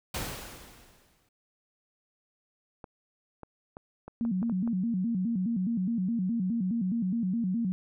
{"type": "noise with exponential decay", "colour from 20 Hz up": "pink", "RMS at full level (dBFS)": -32, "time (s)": [0.14, 1.29], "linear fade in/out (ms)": 5, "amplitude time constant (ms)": 250}
{"type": "clicks", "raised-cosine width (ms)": 1, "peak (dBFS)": -28, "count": 8, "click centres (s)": [2.842, 3.433, 3.769, 4.08, 4.251, 4.429, 4.497, 4.676]}
{"type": "tone with vibrato", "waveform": "sine", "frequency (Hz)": 207.2, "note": "G#3", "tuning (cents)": -4, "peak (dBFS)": -26, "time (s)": [4.21, 7.72], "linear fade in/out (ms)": 0, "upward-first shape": "square", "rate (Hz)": 4.8, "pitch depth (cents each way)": 200}
{"effects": []}